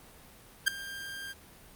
sawtooth tone with ADSR envelope, 1594 Hz, G6, 28 cents sharp, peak -15 dBFS, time 0.66-1.34 s, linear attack 19 ms, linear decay 3 ms, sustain -20 dB, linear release 28 ms, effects pink hiss -54 dBFS RMS until 1.75 s + Opus 32 kbps

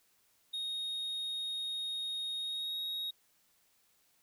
triangle tone with pitch glide, 3729 to 3772 Hz, A#7 to A#7, 0 to +20 cents, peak -34 dBFS, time 0.53-3.11 s, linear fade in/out 10 ms, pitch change +20 cents, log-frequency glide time 2.39-2.79 s, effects white hiss -71 dBFS RMS until 4.22 s

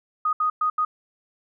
sine tone bursts at uneven times, 1244 Hz, D#6, 1 cent flat, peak -19 dBFS, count 4, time 0.25-0.33 / 0.4-0.5 / 0.61-0.7 / 0.78-0.85 s, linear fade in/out 5 ms, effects none

